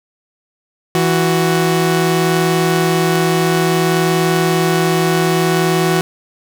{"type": "tone pair together", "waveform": "sawtooth", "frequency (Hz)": [164.81, 370.2], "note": ["E3", "F#4"], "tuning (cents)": [0, 1], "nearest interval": "octave + major second", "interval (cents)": 1401, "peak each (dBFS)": -11, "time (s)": [0.95, 6.01], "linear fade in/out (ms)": 0, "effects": []}